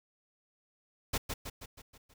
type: noise with echo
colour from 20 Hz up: pink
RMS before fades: -31 dBFS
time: 1.13-1.18 s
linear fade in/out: 10 ms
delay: 160 ms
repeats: 6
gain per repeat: -5 dB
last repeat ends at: 2.14 s
effects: none